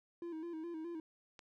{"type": "tone with vibrato", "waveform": "triangle", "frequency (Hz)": 329.6, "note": "E4", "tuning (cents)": 0, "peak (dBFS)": -39, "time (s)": [0.22, 1], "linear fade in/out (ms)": 2, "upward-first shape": "square", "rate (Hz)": 4.8, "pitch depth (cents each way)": 68}
{"type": "click", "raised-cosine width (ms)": 0.2, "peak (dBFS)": -35, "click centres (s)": 1.392}
{"effects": []}